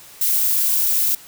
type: noise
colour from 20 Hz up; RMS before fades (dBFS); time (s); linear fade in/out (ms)
violet; -18; 0.21-1.15; 5
effects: white hiss -43 dBFS RMS until 1.27 s